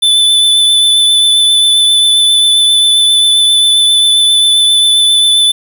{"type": "tone with vibrato", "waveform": "square", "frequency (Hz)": 3506, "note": "A7", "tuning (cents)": -7, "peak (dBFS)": -6, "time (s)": [0.02, 5.52], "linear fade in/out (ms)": 10, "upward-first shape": "triangle", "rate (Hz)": 7.5, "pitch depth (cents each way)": 18, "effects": ["7-bit"]}